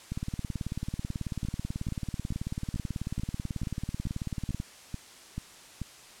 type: two click trains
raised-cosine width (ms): 5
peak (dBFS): -21 / -20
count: 11 / 83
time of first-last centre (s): 1.45-5.817 / 0.12-4.601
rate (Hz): 2.29 / 18.3
effects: white hiss -51 dBFS RMS until 6.2 s + low-pass 9000 Hz 12 dB/octave